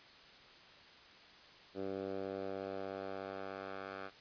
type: tone with band-pass filter sweep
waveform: 10% pulse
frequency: 96.8 Hz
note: G2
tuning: 21 cents flat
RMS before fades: -43 dBFS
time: 1.74-4.11 s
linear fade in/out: 50 ms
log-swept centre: 410 to 1200 Hz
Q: 1.3
effects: white hiss -58 dBFS RMS until 4.2 s + resampled to 11025 Hz